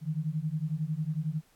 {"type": "beating tone pair", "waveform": "sine", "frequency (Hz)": [150, 161], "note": ["D3", "E3"], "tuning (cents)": [37, -41], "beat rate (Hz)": 11, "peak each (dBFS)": [-32, -32], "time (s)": [0.01, 1.42], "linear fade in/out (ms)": 50, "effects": ["pink hiss -65 dBFS RMS until 1.55 s", "AAC 64 kbps"]}